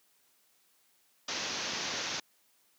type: low-pass noise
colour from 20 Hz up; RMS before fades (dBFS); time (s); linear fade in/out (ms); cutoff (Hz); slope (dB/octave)
white; -36; 1.28-2.2; 5; 6500; 96
type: click train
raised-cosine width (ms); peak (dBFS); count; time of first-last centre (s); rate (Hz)
3; -33; 4; 1.53-2.143; 4.89
effects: white hiss -69 dBFS RMS until 2.78 s + high-pass 150 Hz 12 dB/octave